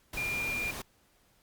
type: tone in noise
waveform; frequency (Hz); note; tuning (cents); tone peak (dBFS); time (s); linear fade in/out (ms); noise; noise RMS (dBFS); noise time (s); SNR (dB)
sine; 2400; D7; +37; -31; 0.17-0.71; 5; pink; -40; 0.13-0.82; +6
effects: pink hiss -67 dBFS RMS until 1.42 s + Opus 48 kbps